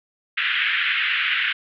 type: band-pass noise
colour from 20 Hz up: pink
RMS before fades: -22 dBFS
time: 0.37-1.53 s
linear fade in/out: 10 ms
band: 1500 to 3200 Hz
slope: 48 dB/octave
effects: none